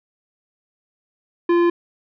sine tone with tanh clipping, 344.7 Hz, F4, 23 cents flat, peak -15 dBFS, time 1.49-1.7 s, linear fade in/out 5 ms, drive 13 dB, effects none

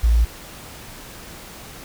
sine tone with quantisation, 57 Hz, A#1, 38 cents flat, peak -12 dBFS, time 0.03-0.25 s, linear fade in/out 10 ms, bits 7, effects pink hiss -39 dBFS RMS until 1.84 s

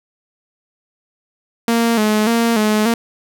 sawtooth tone with vibrato, 222.4 Hz, A3, 19 cents sharp, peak -9 dBFS, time 1.68-2.94 s, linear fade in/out 2 ms, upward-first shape square, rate 1.7 Hz, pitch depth 72 cents each way, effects none

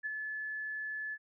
sine tone with ADSR envelope, 1726 Hz, A6, 34 cents flat, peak -32 dBFS, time 0.03-1.18 s, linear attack 29 ms, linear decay 21 ms, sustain -4 dB, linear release 49 ms, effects none

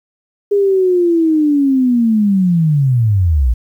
sine linear sweep, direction down, 410.2 to 54.5 Hz, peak -9 dBFS, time 0.51-3.54 s, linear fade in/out 10 ms, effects 8-bit

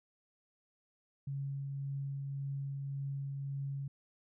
sine tone with tremolo, 138.59 Hz, C#3, in tune, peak -35 dBFS, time 1.27-3.88 s, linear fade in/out 5 ms, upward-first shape triangle, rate 1.8 Hz, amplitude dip 25%, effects none

